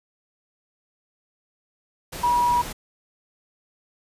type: tone in noise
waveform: sine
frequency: 966 Hz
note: B5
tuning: 39 cents flat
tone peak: -17 dBFS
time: 2.23-2.62 s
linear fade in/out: 10 ms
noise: pink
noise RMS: -34 dBFS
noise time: 2.12-2.73 s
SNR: +14 dB
effects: resampled to 32000 Hz